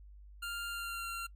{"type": "tone with pitch glide", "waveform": "25% pulse", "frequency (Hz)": [1396.9, 1376.1], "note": ["F6", "F6"], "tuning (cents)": [0, -26], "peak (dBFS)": -34, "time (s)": [0.42, 1.27], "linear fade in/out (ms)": 10, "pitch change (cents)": -26, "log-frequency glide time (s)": [0.69, 1.07], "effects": ["noise-tail reverb RT60 0.1 s tail -23 dB re dry", "added 50 Hz sine -51 dBFS peak until 1.35 s"]}